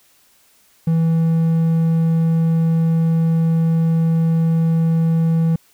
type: tone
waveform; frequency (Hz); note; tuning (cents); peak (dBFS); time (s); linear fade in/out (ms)
triangle; 163.7; E3; -12; -11; 0.87-5.56; 5
effects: white hiss -55 dBFS RMS until 5.73 s